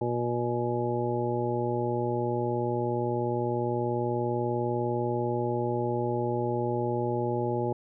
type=harmonic tone; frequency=120.2 Hz; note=B2; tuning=46 cents flat; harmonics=1 / 2 / 3 / 4 / 5 / 7; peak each=-32 / -35 / -30 / -34 / -36 / -34 dBFS; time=0.01-7.73 s; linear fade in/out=5 ms; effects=none